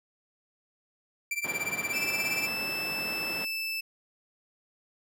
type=tone with tremolo; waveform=45% pulse; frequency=2349 Hz; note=D7; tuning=in tune; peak=-26 dBFS; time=1.31-2.47 s; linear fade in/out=2 ms; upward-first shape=triangle; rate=17 Hz; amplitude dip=95%
type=low-pass noise; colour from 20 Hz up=pink; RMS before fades=-37 dBFS; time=1.44-3.45 s; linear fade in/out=5 ms; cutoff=2400 Hz; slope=12 dB/octave
type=tone; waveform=30% pulse; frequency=2637 Hz; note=E7; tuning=in tune; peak=-28 dBFS; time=1.93-3.81 s; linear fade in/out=10 ms
effects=high-pass 200 Hz 12 dB/octave